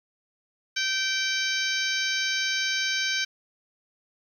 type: harmonic tone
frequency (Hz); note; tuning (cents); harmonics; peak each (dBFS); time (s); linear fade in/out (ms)
775; G5; -20; 2 / 3 / 4 / 5 / 6 / 7 / 8; -29 / -31 / -32 / -33 / -34 / -34 / -35; 0.76-3.25; 10
effects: 9-bit